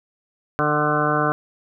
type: harmonic tone with a mistuned harmonic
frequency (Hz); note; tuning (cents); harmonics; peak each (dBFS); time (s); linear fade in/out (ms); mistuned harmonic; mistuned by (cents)
149.9; D3; +36; 1 / 2 / 3 / 4 / 5 / 7 / 8 / 9 / 10; -26 / -26 / -26 / -26 / -26 / -26 / -26 / -26 / -26; 0.59-1.32; 0; 9; -19
effects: none